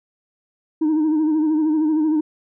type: tone with vibrato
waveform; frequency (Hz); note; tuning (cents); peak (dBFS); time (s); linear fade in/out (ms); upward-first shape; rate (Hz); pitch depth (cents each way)
sine; 310; D#4; -6; -13; 0.81-2.21; 10; sine; 13; 56
effects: tanh soft clip ceiling -14 dBFS